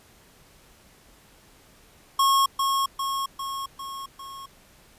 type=tone with echo; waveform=square; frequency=1090 Hz; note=C#6; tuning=29 cents flat; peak=-18 dBFS; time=2.19-2.46 s; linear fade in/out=5 ms; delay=400 ms; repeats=5; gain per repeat=-4 dB; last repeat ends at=4.46 s; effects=pink hiss -55 dBFS RMS until 4.98 s + resampled to 32000 Hz